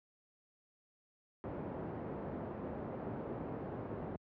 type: low-pass noise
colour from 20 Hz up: white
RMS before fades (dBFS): -42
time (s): 1.44-4.16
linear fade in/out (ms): 0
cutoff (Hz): 470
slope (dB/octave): 12
effects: high-pass 80 Hz 12 dB/octave + low-pass 2000 Hz 12 dB/octave